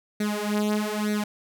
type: tone with flanger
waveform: sawtooth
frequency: 210 Hz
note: G#3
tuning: 19 cents sharp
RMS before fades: -26 dBFS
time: 0.2-1.24 s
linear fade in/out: 5 ms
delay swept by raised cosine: 0.49 to 5.09 ms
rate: 1.1 Hz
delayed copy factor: +0.9
effects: none